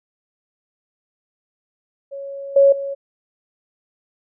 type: tone with level steps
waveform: sine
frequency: 554.4 Hz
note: C#5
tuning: in tune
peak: -28 / -8 / -23 dBFS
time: 2.11-2.95 s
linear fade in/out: 20 ms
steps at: 2.56 / 2.72 s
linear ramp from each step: 5 ms
effects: none